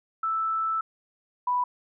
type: tone pair in turn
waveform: sine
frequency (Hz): 1318.5 / 987.8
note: E6 / B5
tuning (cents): 0 / 0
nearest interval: perfect fourth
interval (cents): 500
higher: first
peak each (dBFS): -24 / -22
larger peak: second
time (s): 0.23-0.81 / 1.47-1.64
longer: first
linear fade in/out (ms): 5
effects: none